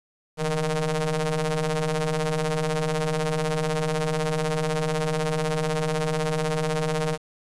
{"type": "ring-modulated tone", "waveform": "sawtooth", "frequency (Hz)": 153.5, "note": "D#3", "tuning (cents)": -23, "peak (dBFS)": -16, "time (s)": [0.37, 7.18], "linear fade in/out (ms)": 50, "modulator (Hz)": 315, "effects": ["resampled to 24000 Hz", "8-bit"]}